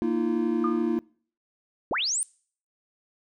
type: chord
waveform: triangle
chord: Bb suspended fourth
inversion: none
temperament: equal with one note detuned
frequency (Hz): 233.1 / 311.1 / 342.6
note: Bb3 / Eb4 / F4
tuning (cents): 0 / 0 / -33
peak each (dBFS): -25 / -27 / -25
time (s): 0.02-0.99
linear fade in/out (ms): 0
type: tone with exponential decay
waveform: sine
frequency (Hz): 1213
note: D#6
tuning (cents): -44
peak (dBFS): -24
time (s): 0.64-0.91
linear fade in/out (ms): 2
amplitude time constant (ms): 57
type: linear sweep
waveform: sine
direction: up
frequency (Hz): 187.3 to 9397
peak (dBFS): -24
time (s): 1.91-2.23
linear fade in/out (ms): 0
effects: noise-tail reverb RT60 0.5 s tail -25 dB re dry